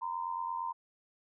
sine tone pair together, 932.3 / 1021.1 Hz, A#5 / C6, 0 / -43 cents, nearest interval major second, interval 157 cents, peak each -36 / -37 dBFS, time 0.01-0.73 s, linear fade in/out 20 ms, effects none

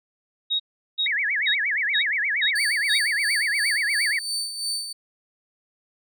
sine tone bursts, 3774 Hz, A#7, 21 cents sharp, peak -20 dBFS, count 6, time 0.5-2.988 s, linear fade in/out 20 ms, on 98 ms, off 380 ms
sine tone with vibrato, 1952 Hz, B6, 21 cents flat, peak -21 dBFS, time 1.06-4.19 s, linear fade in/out 2 ms, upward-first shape sine, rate 8.5 Hz, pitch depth 290 cents each way
30% pulse tone with tremolo, 4556 Hz, C#8, 47 cents sharp, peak -21 dBFS, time 2.55-4.93 s, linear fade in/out 10 ms, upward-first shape sine, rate 2.9 Hz, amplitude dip 60%
effects none

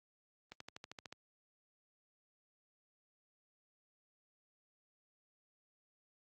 accelerating click train, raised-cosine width 0.2 ms, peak -30 dBFS, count 9, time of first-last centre 0.52-1.126 s, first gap 84 ms, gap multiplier 0.97, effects high-pass 80 Hz 12 dB/octave + Opus 32 kbps

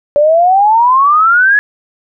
sine exponential sweep, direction up, 571 to 1710 Hz, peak -5 dBFS, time 0.16-1.59 s, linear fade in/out 0 ms, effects none

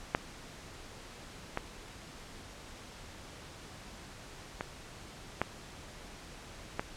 clicks, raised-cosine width 0.5 ms, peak -11 / -17 / -19 / -13 / -16 dBFS, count 5, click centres 0.149 / 1.574 / 4.609 / 5.416 / 6.795 s, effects pink hiss -49 dBFS RMS until 6.96 s + low-pass 8000 Hz 12 dB/octave

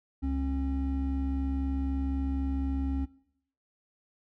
triangle tone pair together, 68.82 / 270.4 Hz, C#2 / C#4, -12 / -43 cents, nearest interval 2 octaves, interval 2369 cents, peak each -28 / -29 dBFS, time 0.22-3.06 s, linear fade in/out 20 ms, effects noise-tail reverb RT60 0.7 s tail -20 dB re dry

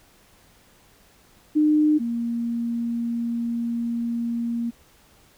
sine tone pair in turn, 303.4 / 234.3 Hz, D#4 / A#3, -44 / +9 cents, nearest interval major third, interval 447 cents, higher first, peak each -15 / -23 dBFS, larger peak first, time 1.55-1.99 / 1.99-4.71 s, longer second, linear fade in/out 20 ms, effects pink hiss -56 dBFS RMS until 5.37 s

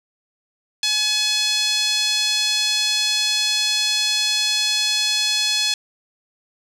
5% pulse tone with band-pass filter, 850 Hz, G#5, 40 cents sharp, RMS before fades -20 dBFS, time 0.83-5.74 s, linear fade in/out 2 ms, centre 3800 Hz, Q 2, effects none

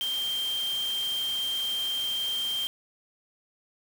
sine tone in noise, 3166 Hz, G7, 17 cents sharp, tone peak -27 dBFS, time 0.01-2.67 s, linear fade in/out 0 ms, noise white, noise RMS -40 dBFS, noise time 0.01-2.67 s, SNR +10 dB, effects none

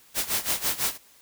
white noise with tremolo, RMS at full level -24 dBFS, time 0.14-0.98 s, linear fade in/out 50 ms, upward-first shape sine, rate 6 Hz, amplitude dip 85%, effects white hiss -56 dBFS RMS until 1.21 s

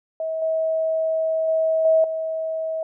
sine tone with level steps, 642 Hz, E5, 46 cents flat, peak -23 / -19 / -17 / -13 / -23 dBFS, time 0.2-2.83 s, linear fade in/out 2 ms, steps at 0.42 / 1.48 / 1.85 / 2.04 s, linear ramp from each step 2 ms, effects none

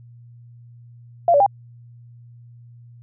sine tone with pitch steps, 688 / 573 / 800 Hz, F5 / D5 / G5, -26 / -43 / +35 cents, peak -11 dBFS, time 1.28-1.463 s, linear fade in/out 2 ms, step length 61 ms, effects added 119 Hz sine -42 dBFS peak until 3.02 s

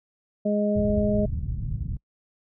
harmonic tone, 207.7 Hz, G#3, in tune, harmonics 1 / 2 / 3, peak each -23 / -29 / -25 dBFS, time 0.45-1.26 s, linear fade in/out 10 ms
white low-pass noise, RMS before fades -29 dBFS, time 0.75-1.97 s, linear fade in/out 5 ms, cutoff 130 Hz, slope 24 dB/octave
effects noise-tail reverb RT60 0.1 s tail -26 dB re dry

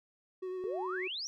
triangle tone with vibrato, 370 Hz, F#4, in tune, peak -34 dBFS, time 0.42-1.08 s, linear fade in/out 10 ms, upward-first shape sine, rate 9.9 Hz, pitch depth 21 cents each way
sine exponential sweep, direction up, 392 to 5920 Hz, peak -36 dBFS, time 0.64-1.27 s, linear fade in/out 0 ms
effects none

